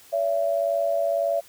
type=tone pair together; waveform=sine; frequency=569.2 / 671 Hz; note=C#5 / E5; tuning=+46 / +31 cents; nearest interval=minor third; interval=285 cents; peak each=-24 / -23 dBFS; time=0.12-1.41 s; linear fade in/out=20 ms; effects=white hiss -51 dBFS RMS until 1.48 s